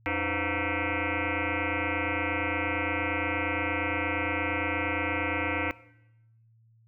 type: tone with frequency modulation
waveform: sine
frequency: 932.3 Hz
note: A#5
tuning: in tune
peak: -26 dBFS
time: 0.06-5.71 s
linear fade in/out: 0 ms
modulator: 204 Hz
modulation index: 7.5
effects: noise-tail reverb RT60 0.9 s tail -19 dB re dry + added 113 Hz sine -58 dBFS peak until 6.87 s